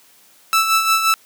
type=tone with tremolo; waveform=sawtooth; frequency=1318.5 Hz; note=E6; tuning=in tune; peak=-8 dBFS; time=0.53-1.14 s; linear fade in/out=0 ms; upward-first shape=sine; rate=5.7 Hz; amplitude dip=55%; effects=white hiss -51 dBFS RMS until 1.25 s + high-pass 150 Hz 12 dB/octave